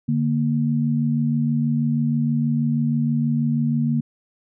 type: tone pair together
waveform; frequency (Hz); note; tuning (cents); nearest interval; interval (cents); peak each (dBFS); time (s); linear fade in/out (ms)
sine; 146.84 / 233.1; D3 / A#3; 0 / 0; minor sixth; 800; -21 / -20; 0.08-4.01; 10
effects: none